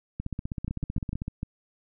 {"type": "two click trains", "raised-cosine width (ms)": 5, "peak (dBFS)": [-18, -19], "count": [6, 17], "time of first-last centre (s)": [[0.68, 1.431], [0.2, 1.219]], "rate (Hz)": [6.66, 15.7], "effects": []}